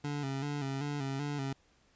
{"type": "tone with vibrato", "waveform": "25% pulse", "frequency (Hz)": 140.6, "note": "C#3", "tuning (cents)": 25, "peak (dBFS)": -30, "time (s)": [0.04, 1.53], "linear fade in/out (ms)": 5, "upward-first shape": "square", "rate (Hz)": 2.6, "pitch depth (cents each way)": 58, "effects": ["pink hiss -68 dBFS RMS until 1.95 s", "resampled to 16000 Hz"]}